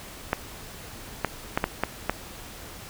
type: clicks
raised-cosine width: 0.5 ms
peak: -7 dBFS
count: 6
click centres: 0.331 / 1.247 / 1.575 / 1.641 / 1.836 / 2.096 s
effects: pink hiss -42 dBFS RMS until 2.89 s